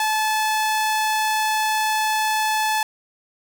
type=tone; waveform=sawtooth; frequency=866 Hz; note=A5; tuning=28 cents flat; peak=-15 dBFS; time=0-2.83 s; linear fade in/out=2 ms; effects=none